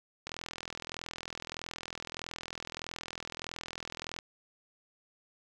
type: click train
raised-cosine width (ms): 0.2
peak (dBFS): -21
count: 164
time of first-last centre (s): 0.27-4.188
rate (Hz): 41.6
effects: none